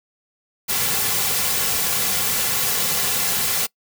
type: noise with comb filter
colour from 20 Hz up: white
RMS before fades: -21 dBFS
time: 0.68-3.67 s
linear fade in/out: 20 ms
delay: 3.2 ms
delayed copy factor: -0.7
effects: noise-tail reverb RT60 0.1 s tail -24 dB re dry